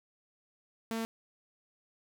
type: tone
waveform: sawtooth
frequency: 225.9 Hz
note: A3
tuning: 46 cents sharp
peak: -29 dBFS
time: 0.91-1.05 s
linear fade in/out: 0 ms
effects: none